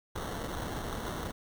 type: noise with sample-and-hold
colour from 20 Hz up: pink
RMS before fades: -37 dBFS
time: 0.15-1.32 s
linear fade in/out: 10 ms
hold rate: 2450 Hz
effects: none